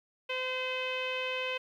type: tone with low-pass filter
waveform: sawtooth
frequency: 513 Hz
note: C5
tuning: 34 cents flat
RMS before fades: -34 dBFS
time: 0.29-1.58 s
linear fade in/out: 10 ms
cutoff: 2800 Hz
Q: 9.6
effects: 11-bit